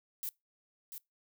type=noise with echo; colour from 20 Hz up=violet; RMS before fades=-38 dBFS; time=0.23-0.29 s; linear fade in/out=0 ms; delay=690 ms; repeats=1; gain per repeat=-7 dB; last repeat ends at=0.98 s; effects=noise-tail reverb RT60 0.2 s tail -24 dB re dry